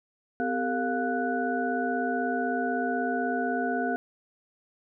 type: tone cluster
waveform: sine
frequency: 254.1 / 397 / 453.1 / 705 / 1482 Hz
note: B3 / G4 / A#4 / F5 / F#6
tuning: +49 / +22 / -49 / +16 / +2 cents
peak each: -30 / -34 / -34 / -30 / -33 dBFS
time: 0.4-3.96 s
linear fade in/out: 0 ms
effects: none